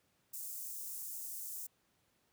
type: high-pass noise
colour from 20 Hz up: white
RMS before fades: -44 dBFS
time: 0.33-1.67 s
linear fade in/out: 10 ms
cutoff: 6900 Hz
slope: 24 dB/octave
effects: pink hiss -75 dBFS RMS until 2.32 s + high-pass 80 Hz 12 dB/octave